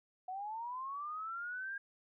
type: linear sweep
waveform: sine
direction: up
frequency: 728 to 1623 Hz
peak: -39 dBFS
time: 0.28-1.78 s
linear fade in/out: 5 ms
effects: none